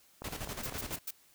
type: clicks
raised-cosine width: 1 ms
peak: -28 dBFS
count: 6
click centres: 0.22 / 0.286 / 0.333 / 0.474 / 0.59 / 0.724 s
type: noise with tremolo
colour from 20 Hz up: pink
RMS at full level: -39 dBFS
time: 0.24-0.99 s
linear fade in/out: 5 ms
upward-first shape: square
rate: 12 Hz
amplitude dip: 60%
type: noise bursts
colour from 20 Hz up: blue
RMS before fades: -38 dBFS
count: 4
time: 0.63-1.108 s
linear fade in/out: 5 ms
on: 37 ms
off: 110 ms
effects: white hiss -64 dBFS RMS until 1.34 s